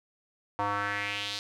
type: tone with band-pass filter sweep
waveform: square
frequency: 102 Hz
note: G#2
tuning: 31 cents flat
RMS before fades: -32 dBFS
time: 0.59-1.39 s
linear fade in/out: 0 ms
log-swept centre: 920 to 4300 Hz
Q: 2.9
effects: none